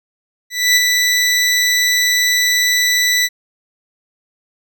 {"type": "tone with ADSR envelope", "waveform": "20% pulse", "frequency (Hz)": 1975.5, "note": "B6", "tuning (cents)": 0, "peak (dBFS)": -3, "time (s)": [0.5, 3.29], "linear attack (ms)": 260, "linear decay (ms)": 29, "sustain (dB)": -4, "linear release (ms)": 42, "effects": []}